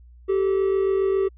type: tone pair together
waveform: triangle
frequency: 386.3 / 433.6 Hz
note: G4 / A4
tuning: -25 / -25 cents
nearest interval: major second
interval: 200 cents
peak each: -17 / -25 dBFS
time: 0.28-1.29 s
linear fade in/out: 20 ms
effects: added 60 Hz sine -45 dBFS peak until 1.37 s + resampled to 8000 Hz